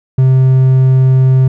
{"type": "tone", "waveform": "triangle", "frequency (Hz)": 130.81, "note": "C3", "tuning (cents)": 0, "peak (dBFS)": -3, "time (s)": [0.18, 1.48], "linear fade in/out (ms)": 5, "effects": []}